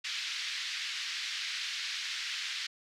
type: band-pass noise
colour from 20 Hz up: white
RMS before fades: -37 dBFS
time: 0.04-2.67 s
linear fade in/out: 10 ms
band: 1700 to 4800 Hz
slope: 24 dB/octave
effects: none